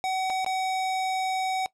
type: tone with dropouts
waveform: square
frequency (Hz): 755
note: F#5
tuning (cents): +35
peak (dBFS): -26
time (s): 0.04-1.66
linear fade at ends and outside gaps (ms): 0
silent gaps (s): 0.299-0.302 / 0.446-0.463
effects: noise-tail reverb RT60 0.1 s tail -19 dB re dry + low-pass 8000 Hz 12 dB/octave